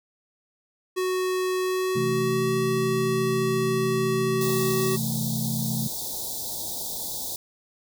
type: tone with pitch glide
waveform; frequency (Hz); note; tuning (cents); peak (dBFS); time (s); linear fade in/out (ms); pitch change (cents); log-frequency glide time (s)
square; 370 to 378.9; F#4 to F#4; 0 to +41; -24; 0.96-4.97; 20; +41; 1.61-2.51
type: chord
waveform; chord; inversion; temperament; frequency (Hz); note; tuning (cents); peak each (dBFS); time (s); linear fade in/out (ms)
sine; A minor; first; equal; 130.81 / 164.81 / 220; C3 / E3 / A3; 0 / 0 / 0; -29 / -32 / -29; 1.95-5.88; 10
type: band-stop noise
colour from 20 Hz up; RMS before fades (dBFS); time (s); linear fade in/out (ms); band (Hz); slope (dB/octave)
white; -32; 4.41-7.36; 2; 940 to 3500; 96
effects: none